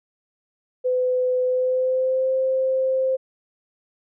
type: tone with pitch glide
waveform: sine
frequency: 505 to 524 Hz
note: B4 to C5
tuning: +39 to +2 cents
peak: -18 dBFS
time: 0.84-3.17 s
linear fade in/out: 20 ms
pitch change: +63 cents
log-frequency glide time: 1.44-2.33 s
effects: none